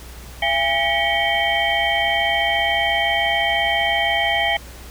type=tone cluster; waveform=sine; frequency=677 / 812 / 1923 / 2237 / 3130 Hz; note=E5 / G#5 / B6 / C#7 / G7; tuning=+46 / -39 / -47 / +15 / -3 cents; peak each=-23 dBFS; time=0.42-4.57 s; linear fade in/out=5 ms; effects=added 60 Hz sine -38 dBFS peak until 4.9 s + pink hiss -41 dBFS RMS until 4.9 s